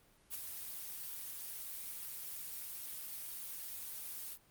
blue noise with ADSR envelope, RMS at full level -39 dBFS, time 0.3-4.38 s, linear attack 45 ms, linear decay 4 ms, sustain -6 dB, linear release 56 ms, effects pink hiss -67 dBFS RMS until 4.5 s + Opus 32 kbps

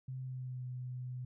sine tone with pitch glide, 130 to 125.93 Hz, C3 to B2, -11 to +34 cents, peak -39 dBFS, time 0.08-1.25 s, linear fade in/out 5 ms, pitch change -55 cents, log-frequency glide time 0.2-0.65 s, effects none

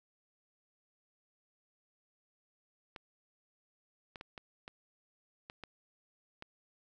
clicks, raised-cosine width 0.3 ms, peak -29 dBFS, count 8, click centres 2.962 / 4.158 / 4.211 / 4.378 / 4.679 / 5.499 / 5.637 / 6.424 s, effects none

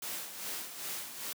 white noise with tremolo, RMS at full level -38 dBFS, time 0.02-1.33 s, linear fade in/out 5 ms, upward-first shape sine, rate 2.5 Hz, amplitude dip 60%, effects high-pass 150 Hz 12 dB/octave

